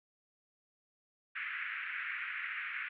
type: band-pass noise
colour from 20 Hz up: white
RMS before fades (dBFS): -40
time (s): 1.35-2.89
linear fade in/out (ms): 10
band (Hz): 1400 to 2400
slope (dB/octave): 48
effects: none